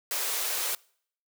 white high-pass noise, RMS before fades -30 dBFS, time 0.11-0.75 s, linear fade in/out 2 ms, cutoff 370 Hz, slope 48 dB/octave, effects noise-tail reverb RT60 0.6 s tail -25 dB re dry

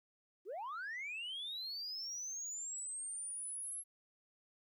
sine linear sweep, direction up, 329.6 to 11175 Hz, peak -39 dBFS, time 0.45-3.84 s, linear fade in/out 50 ms, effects tanh soft clip ceiling -39 dBFS + 13-bit

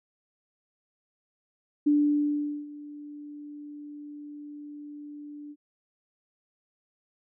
sine tone with ADSR envelope, 293.7 Hz, D4, in tune, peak -18 dBFS, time 1.86-5.56 s, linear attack 12 ms, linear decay 790 ms, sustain -21 dB, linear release 51 ms, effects none

